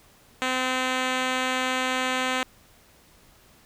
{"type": "tone with low-pass filter", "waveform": "5% pulse", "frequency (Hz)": 257, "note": "C4", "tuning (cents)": -31, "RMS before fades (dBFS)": -26, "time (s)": [0.42, 2.43], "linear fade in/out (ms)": 0, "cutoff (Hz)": 7200, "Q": 0.66, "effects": ["pink hiss -56 dBFS RMS until 3.65 s"]}